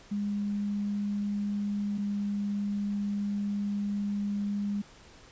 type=tone pair in turn; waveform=sine; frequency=204.3 / 203.4 Hz; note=G#3 / G#3; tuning=-28 / -36 cents; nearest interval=unison; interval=8 cents; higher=first; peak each=-28 dBFS; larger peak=neither; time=0.11-1.98 / 1.98-4.82 s; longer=second; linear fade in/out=10 ms; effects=pink hiss -54 dBFS RMS until 5.31 s + resampled to 16000 Hz